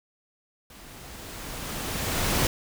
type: noise with level ramp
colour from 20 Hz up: pink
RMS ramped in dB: -48 to -23 dBFS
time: 0.7-2.47 s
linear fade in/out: 2 ms
effects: none